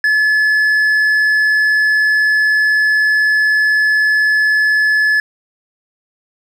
sine tone with hard clipping, 1718 Hz, A6, 42 cents flat, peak -11 dBFS, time 0.04-5.2 s, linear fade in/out 2 ms, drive 3 dB, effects none

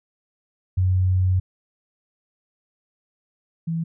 sine tone pair in turn, 92.5 / 164.82 Hz, F#2 / E3, 0 / 0 cents, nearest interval minor seventh, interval 1000 cents, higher second, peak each -16 / -22 dBFS, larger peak first, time 0.77-1.4 / 3.67-3.84 s, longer first, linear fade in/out 10 ms, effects none

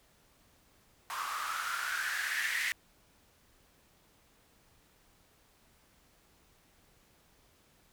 blue noise with band-pass filter sweep, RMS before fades -35 dBFS, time 1.1-2.72 s, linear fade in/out 0 ms, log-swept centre 1100 to 2000 Hz, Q 7, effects pink hiss -66 dBFS RMS until 7.92 s

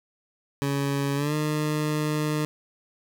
20% pulse tone with pitch glide, 140.1 to 151.9 Hz, C#3 to D#3, +19 to -41 cents, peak -19 dBFS, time 0.62-2.45 s, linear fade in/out 0 ms, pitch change +140 cents, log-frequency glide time 1.15-1.34 s, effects none

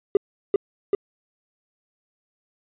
triangle tone with echo, 400.2 Hz, G4, 36 cents sharp, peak -9 dBFS, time 0.15-0.17 s, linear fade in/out 2 ms, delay 390 ms, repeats 2, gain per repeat -2 dB, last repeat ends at 0.95 s, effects tanh soft clip ceiling -10 dBFS + resampled to 8000 Hz

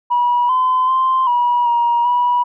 sine tone with pitch steps, 969 / 1022 / 1043 / 967 / 948 / 974 Hz, B5 / C6 / C6 / B5 / A#5 / B5, -33 / -41 / -6 / -37 / +29 / -24 cents, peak -11 dBFS, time 0.1-2.44 s, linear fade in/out 20 ms, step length 390 ms, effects tanh soft clip ceiling -8 dBFS

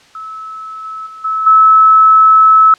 sine tone with level steps, 1300 Hz, E6, 24 cents flat, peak -24 / -22 / -29 / -13 / -3 dBFS, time 0.15-2.74 s, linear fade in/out 2 ms, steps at 0.84 / 1.06 / 1.24 / 1.46 s, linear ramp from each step 10 ms, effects white hiss -45 dBFS RMS until 2.78 s + low-pass 5000 Hz 12 dB/octave

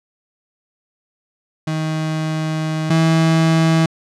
35% pulse tone pair in turn, 157.3 / 162.19 Hz, D#3 / E3, +19 / -28 cents, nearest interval minor second, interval 53 cents, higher second, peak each -17 / -10 dBFS, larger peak second, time 1.67-2.9 / 2.9-3.86 s, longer first, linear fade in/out 5 ms, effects low-pass 7000 Hz 12 dB/octave

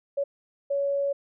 sine tone bursts at uneven times, 561 Hz, C#5, 21 cents sharp, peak -23 dBFS, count 2, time 0.17-0.24 / 0.7-1.13 s, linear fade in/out 10 ms, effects none

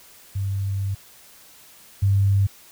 sine tone pair in turn, 98.2 / 98.83 Hz, G2 / G2, +4 / +15 cents, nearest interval unison, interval 11 cents, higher second, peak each -22 / -15 dBFS, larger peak second, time 0.35-0.95 / 2.02-2.47 s, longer first, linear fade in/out 10 ms, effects white hiss -49 dBFS RMS until 2.71 s

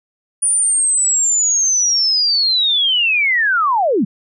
sine linear sweep, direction down, 9490 to 165.5 Hz, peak -12 dBFS, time 0.42-4.05 s, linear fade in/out 10 ms, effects none

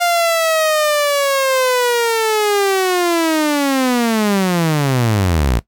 sawtooth linear sweep, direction down, 703 to 53.1 Hz, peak -9 dBFS, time 0-5.6 s, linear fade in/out 20 ms, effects noise-tail reverb RT60 0.1 s tail -17 dB re dry

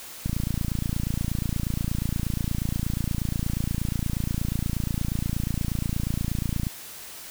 click train, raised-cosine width 5 ms, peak -14 dBFS, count 183, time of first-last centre 0.26-6.668 s, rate 28.4 Hz, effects white hiss -41 dBFS RMS until 7.3 s

